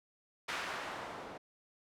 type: noise with low-pass filter sweep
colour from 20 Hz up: blue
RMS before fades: -42 dBFS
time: 0.48-1.38 s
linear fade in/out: 10 ms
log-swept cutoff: 1900 to 610 Hz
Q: 0.92
effects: none